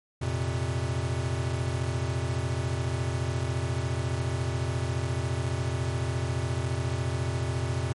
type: chord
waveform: square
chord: F suspended fourth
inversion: none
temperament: equal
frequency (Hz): 87.31 / 116.54 / 130.81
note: F2 / Bb2 / C3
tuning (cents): 0 / 0 / 0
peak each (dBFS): -32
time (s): 0.21-7.93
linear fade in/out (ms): 10
effects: MP3 48 kbps